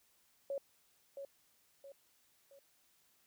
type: tone with echo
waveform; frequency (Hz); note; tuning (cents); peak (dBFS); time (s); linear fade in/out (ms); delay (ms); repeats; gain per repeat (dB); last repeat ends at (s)
sine; 554.4; C#5; 0; -36; 0.5-0.58; 2; 670; 3; -7; 2.59
effects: white hiss -72 dBFS RMS until 3.26 s